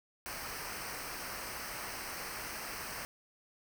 pink noise with comb filter, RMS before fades -42 dBFS, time 0.26-3.05 s, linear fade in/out 0 ms, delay 0.28 ms, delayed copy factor -0.7, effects none

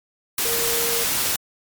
sine tone in noise, 466.2 Hz, A#4, in tune, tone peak -27 dBFS, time 0.45-1.04 s, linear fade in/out 2 ms, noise white, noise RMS -22 dBFS, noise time 0.38-1.36 s, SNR -8 dB, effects MP3 96 kbps

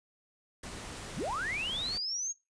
pink noise, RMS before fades -43 dBFS, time 0.63-1.98 s, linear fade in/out 5 ms
sine linear sweep, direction up, 64.8 to 6645 Hz, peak -32 dBFS, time 1.16-2.33 s, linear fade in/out 20 ms
effects noise-tail reverb RT60 0.2 s tail -19 dB re dry + resampled to 22050 Hz

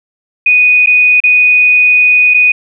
sine tone with dropouts, 2482 Hz, D#7, 5 cents flat, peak -4 dBFS, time 0.46-2.52 s, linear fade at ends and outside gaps 5 ms, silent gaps 0.861-0.871 / 1.203-1.237 / 2.339-2.343 s, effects none

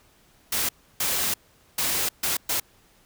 white noise bursts at uneven times, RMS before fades -25 dBFS, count 5, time 0.52-0.69 / 1-1.34 / 1.78-2.09 / 2.23-2.37 / 2.49-2.6 s, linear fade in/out 5 ms, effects pink hiss -59 dBFS RMS until 3.05 s

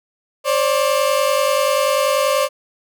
30% pulse tone pair together, 534.7 / 585 Hz, C5 / D5, +37 / -7 cents, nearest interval major second, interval 156 cents, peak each -15 dBFS, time 0.44-2.49 s, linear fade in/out 50 ms, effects none

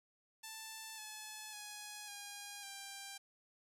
5% pulse tone with pitch steps, 883 / 859.4 / 836.3 / 813.9 / 792.1 Hz, A5 / A5 / G#5 / G#5 / G5, +6 / -41 / +12 / -35 / +18 cents, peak -35 dBFS, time 0.43-3.18 s, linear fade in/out 10 ms, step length 550 ms, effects none

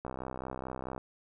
click train, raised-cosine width 1 ms, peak -24 dBFS, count 61, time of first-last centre 0.05-0.979 s, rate 64.6 Hz, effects none

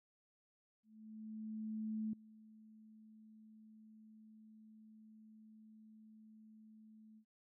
sine tone with ADSR envelope, 217.6 Hz, A3, 19 cents flat, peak -37 dBFS, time 0.83-7.25 s, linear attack 1300 ms, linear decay 4 ms, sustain -21 dB, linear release 78 ms, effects none

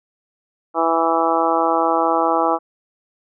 harmonic tone, 164.81 Hz, E3, in tune, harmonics 2 / 3 / 4 / 5 / 6 / 7 / 8, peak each -23 / -23 / -22 / -20 / -24 / -22 / -25 dBFS, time 0.74-2.59 s, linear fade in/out 50 ms, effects none

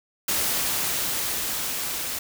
white noise with level ramp, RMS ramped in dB -24 to -30 dBFS, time 0.28-2.19 s, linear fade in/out 5 ms, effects none

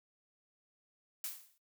blue noise with exponential decay, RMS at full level -37 dBFS, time 1.24-1.58 s, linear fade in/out 2 ms, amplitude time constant 72 ms, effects noise-tail reverb RT60 0.1 s tail -18 dB re dry

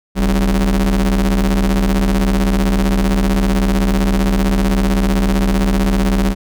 40% pulse ring-modulated tone, 74.8 Hz, D2, 32 cents sharp, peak -8 dBFS, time 0.15-6.35 s, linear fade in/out 50 ms, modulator 120 Hz, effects none

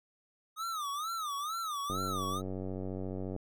square tone with vibrato, 1234 Hz, D#6, 15 cents flat, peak -35 dBFS, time 0.56-2.42 s, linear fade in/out 50 ms, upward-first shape sine, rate 2.2 Hz, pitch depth 170 cents each way
click train, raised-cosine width 2 ms, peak -26 dBFS, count 139, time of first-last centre 1.9-3.363 s, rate 94.3 Hz
effects none

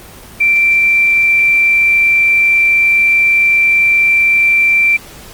sine tone with quantisation, 2349 Hz, D7, in tune, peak -7 dBFS, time 0.4-4.97 s, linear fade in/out 10 ms, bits 6, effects pink hiss -35 dBFS RMS until 5.33 s + Opus 24 kbps

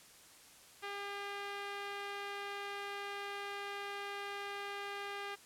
5% pulse tone with low-pass filter, 402.4 Hz, G4, 45 cents sharp, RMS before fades -43 dBFS, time 0.82-5.36 s, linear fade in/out 20 ms, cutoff 2400 Hz, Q 0.66, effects white hiss -59 dBFS RMS until 5.45 s + low-pass 11000 Hz 12 dB/octave

